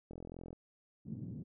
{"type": "click train", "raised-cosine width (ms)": 2, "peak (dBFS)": -34, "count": 19, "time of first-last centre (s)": [0.11, 0.53], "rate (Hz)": 42.9}
{"type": "band-pass noise", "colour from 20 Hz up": "white", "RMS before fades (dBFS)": -44, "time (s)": [1.05, 1.44], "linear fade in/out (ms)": 20, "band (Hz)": [120, 210], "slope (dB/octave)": 24}
{"effects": []}